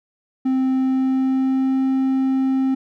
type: tone with pitch glide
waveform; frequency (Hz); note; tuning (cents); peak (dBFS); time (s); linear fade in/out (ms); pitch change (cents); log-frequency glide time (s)
triangle; 261.6 to 264.8; C4 to C4; 0 to +21; -14; 0.45-2.75; 10; +21; 0.73-1.83
effects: none